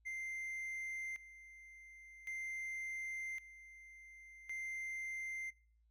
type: tone with tremolo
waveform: triangle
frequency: 2089 Hz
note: C7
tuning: 3 cents flat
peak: -39 dBFS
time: 0.05-5.51 s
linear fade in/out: 20 ms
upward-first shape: square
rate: 0.45 Hz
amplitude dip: 80%
effects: noise-tail reverb RT60 0.4 s tail -19 dB re dry + added 56 Hz sine -69 dBFS peak until 5.9 s